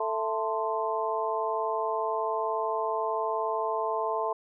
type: harmonic tone with a mistuned harmonic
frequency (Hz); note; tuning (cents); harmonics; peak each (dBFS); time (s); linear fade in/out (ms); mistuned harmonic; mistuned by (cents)
221.1; A3; +9; 2 / 3 / 4 / 5; -32 / -32 / -32 / -32; 0-4.33; 5; 5; -100
effects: none